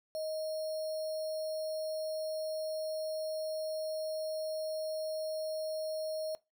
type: tone with sample-and-hold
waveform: sine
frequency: 627 Hz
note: D#5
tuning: 13 cents sharp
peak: -34 dBFS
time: 0.15-6.35 s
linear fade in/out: 0 ms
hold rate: 4900 Hz
effects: noise-tail reverb RT60 0.2 s tail -20 dB re dry